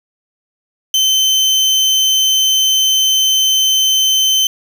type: tone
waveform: 30% pulse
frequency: 3080 Hz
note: G7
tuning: 31 cents flat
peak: -7 dBFS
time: 0.94-4.47 s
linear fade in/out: 2 ms
effects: 8-bit